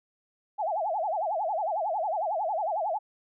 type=tone with vibrato; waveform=sine; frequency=740 Hz; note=F#5; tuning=in tune; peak=-26 dBFS; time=0.58-2.99 s; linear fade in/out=20 ms; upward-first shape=sine; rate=11 Hz; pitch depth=280 cents each way; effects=none